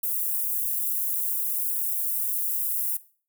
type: high-pass noise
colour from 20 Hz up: white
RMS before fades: -27 dBFS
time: 0.03-2.97 s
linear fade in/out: 5 ms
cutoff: 11000 Hz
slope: 24 dB/octave
effects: noise-tail reverb RT60 0.4 s tail -17 dB re dry